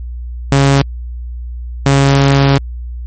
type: tone pair in turn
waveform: sawtooth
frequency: 138.3 / 138.3 Hz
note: C#3 / C#3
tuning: -4 / -4 cents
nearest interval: unison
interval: 0 cents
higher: neither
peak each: -3 dBFS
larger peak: neither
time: 0.52-0.82 / 1.86-2.58 s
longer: second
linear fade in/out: 2 ms
effects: added 60 Hz sine -21 dBFS peak until 3.06 s + MP3 32 kbps